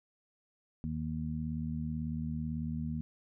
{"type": "harmonic tone", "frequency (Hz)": 78.1, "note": "D#2", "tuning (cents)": 7, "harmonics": [1, 2, 3], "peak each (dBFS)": [-40, -37, -37], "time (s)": [0.84, 3.01], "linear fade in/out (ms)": 0, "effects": []}